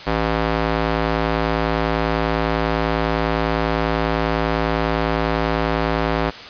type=tone with band-pass filter; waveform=square; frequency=55 Hz; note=A1; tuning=in tune; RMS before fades=-20 dBFS; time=0.06-6.31 s; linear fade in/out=20 ms; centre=910 Hz; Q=0.51; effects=white hiss -35 dBFS RMS until 6.49 s + resampled to 11025 Hz